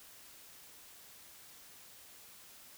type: silence
effects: white hiss -56 dBFS RMS until 2.77 s